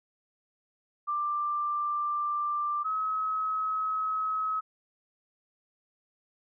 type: tone pair in turn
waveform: sine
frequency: 1183 / 1280.6 Hz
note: D6 / D#6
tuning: +12 / +49 cents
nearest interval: minor second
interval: 137 cents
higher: second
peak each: -27 dBFS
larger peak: neither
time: 1.07-2.84 / 2.84-4.61 s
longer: neither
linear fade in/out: 20 ms
effects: none